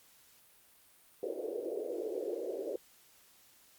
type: band-pass noise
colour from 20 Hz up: white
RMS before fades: -38 dBFS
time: 1.23-2.76 s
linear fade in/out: 2 ms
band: 340 to 540 Hz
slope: 48 dB/octave
effects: white hiss -63 dBFS RMS until 3.78 s + Opus 48 kbps